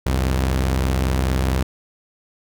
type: tone pair together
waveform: sawtooth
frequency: 64.9 / 88.75 Hz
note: C2 / F2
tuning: -13 / +28 cents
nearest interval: perfect fourth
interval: 541 cents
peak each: -14 / -22 dBFS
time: 0.06-1.63 s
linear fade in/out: 5 ms
effects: none